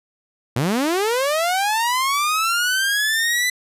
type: linear sweep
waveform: sawtooth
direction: up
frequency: 110 to 2008 Hz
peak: -14 dBFS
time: 0.56-3.5 s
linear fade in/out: 5 ms
effects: resampled to 32000 Hz